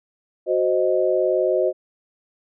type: chord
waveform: sine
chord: C diminished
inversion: second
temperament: equal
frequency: 370 / 523.3 / 622.3 Hz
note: Gb4 / C5 / Eb5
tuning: 0 / 0 / 0 cents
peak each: -21 dBFS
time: 0.46-1.73 s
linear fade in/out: 50 ms
effects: none